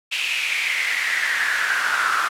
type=noise with high-pass filter sweep; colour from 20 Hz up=brown; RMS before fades=-22 dBFS; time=0.11-2.29 s; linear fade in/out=20 ms; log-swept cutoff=2700 to 1300 Hz; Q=6.6; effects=low-pass 12000 Hz 12 dB/octave